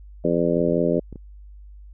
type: harmonic tone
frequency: 85.1 Hz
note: F2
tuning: 44 cents flat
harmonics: 2 / 3 / 4 / 5 / 6 / 7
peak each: -25 / -25 / -25 / -25 / -25 / -25 dBFS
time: 0.24-1 s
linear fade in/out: 10 ms
type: clicks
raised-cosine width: 3 ms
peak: -24 dBFS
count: 8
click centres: 0.57 / 0.607 / 0.684 / 0.724 / 0.775 / 0.978 / 1.127 / 1.158 s
effects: added 50 Hz sine -40 dBFS peak until 1.93 s